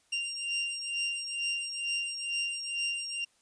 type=beating tone pair; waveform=sawtooth; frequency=2782 / 2784.2 Hz; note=F7 / F7; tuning=-7 / -6 cents; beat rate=2.2 Hz; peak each=-31 dBFS; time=0.12-3.25 s; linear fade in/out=10 ms; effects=white hiss -68 dBFS RMS until 3.41 s + resampled to 22050 Hz